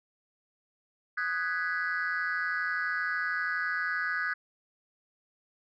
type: chord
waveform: sine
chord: G# minor seventh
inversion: second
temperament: equal with one note detuned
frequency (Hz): 1244.5 / 1488.6 / 1661.2 / 1975.5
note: D#6 / F#6 / G#6 / B6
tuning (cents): 0 / +10 / 0 / 0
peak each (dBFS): -35 / -31 / -31 / -37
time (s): 1.17-4.34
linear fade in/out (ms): 10
effects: tanh soft clip ceiling -23 dBFS